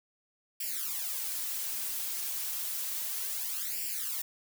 blue noise with flanger, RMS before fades -35 dBFS, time 0.6-4.22 s, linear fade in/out 5 ms, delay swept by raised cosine 0.39 to 5.79 ms, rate 0.31 Hz, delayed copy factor +1, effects none

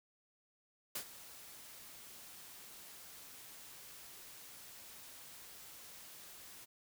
white noise with ADSR envelope, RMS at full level -39 dBFS, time 0.95-6.66 s, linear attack 6 ms, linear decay 80 ms, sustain -15 dB, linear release 26 ms, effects none

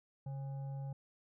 sine tone with frequency modulation, 138.1 Hz, C#3, 6 cents flat, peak -39 dBFS, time 0.26-0.93 s, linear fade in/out 5 ms, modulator 679 Hz, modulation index 0.28, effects none

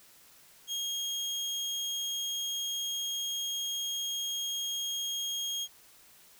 30% pulse tone, 3253 Hz, G#7, 37 cents flat, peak -29 dBFS, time 0.67-5.68 s, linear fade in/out 50 ms, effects white hiss -58 dBFS RMS until 6.39 s

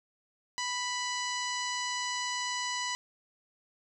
harmonic tone with a mistuned harmonic, 987.8 Hz, B5, in tune, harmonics 1 / 2 / 3 / 4 / 5 / 6 / 7 / 8, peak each -36 / -37 / -40 / -41 / -42 / -41 / -44 / -46 dBFS, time 0.58-2.95 s, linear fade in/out 0 ms, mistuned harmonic 4, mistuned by +41 cents, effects 11-bit

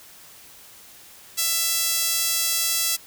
sawtooth tone with high-pass filter, 666 Hz, E5, 18 cents sharp, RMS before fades -23 dBFS, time 1.37-2.97 s, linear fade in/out 20 ms, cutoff 5200 Hz, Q 0.68, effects white hiss -47 dBFS RMS until 3.06 s

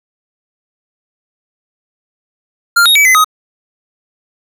square tone with pitch steps, 1396 / 3752 / 2291 / 2038 / 1257 Hz, F6 / A#7 / D7 / C7 / D#6, -1 / +11 / -44 / -46 / +17 cents, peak -6 dBFS, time 2.76-3.245 s, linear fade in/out 10 ms, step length 97 ms, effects none

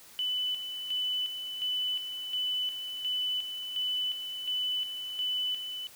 sine tone with tremolo, 2996 Hz, F#7, 21 cents sharp, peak -28 dBFS, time 0.19-5.87 s, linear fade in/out 0 ms, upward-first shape square, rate 1.4 Hz, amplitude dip 55%, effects white hiss -53 dBFS RMS until 5.95 s

